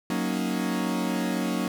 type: chord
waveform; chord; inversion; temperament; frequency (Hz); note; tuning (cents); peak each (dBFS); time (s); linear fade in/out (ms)
40% pulse; D# minor seventh; first; equal; 185 / 233.1 / 277.2 / 311.1; F#3 / A#3 / C#4 / D#4; 0 / 0 / 0 / 0; -29 / -29 / -31 / -32; 0.1-1.68; 2
effects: none